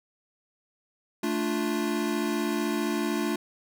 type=chord; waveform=square; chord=D minor; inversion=second; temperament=equal; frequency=220 / 293.7 / 349.2 Hz; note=A3 / D4 / F4; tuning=0 / 0 / 0 cents; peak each=-31 dBFS; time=1.23-3.36 s; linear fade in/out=5 ms; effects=none